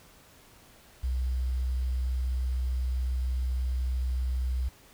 sine tone with quantisation, 63.3 Hz, B1, 43 cents sharp, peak -26 dBFS, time 1.03-4.69 s, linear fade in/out 10 ms, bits 9, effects pink hiss -56 dBFS RMS until 4.93 s

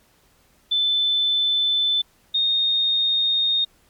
sine tone pair in turn, 3520 / 3692 Hz, A7 / A#7, 0 / -17 cents, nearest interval minor second, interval 83 cents, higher second, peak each -17 dBFS, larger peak neither, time 0.71-2.02 / 2.34-3.65 s, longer neither, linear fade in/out 10 ms, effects pink hiss -59 dBFS RMS until 3.89 s + MP3 96 kbps

